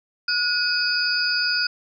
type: tone cluster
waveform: sine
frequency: 1454 / 2519 / 4579 / 4741 / 4954 Hz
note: F#6 / D#7 / D8 / D8 / D#8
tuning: -31 / +21 / -45 / +16 / -8 cents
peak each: -23 / -32 / -27 / -32 / -24 dBFS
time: 0.28-1.67 s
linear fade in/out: 5 ms
effects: none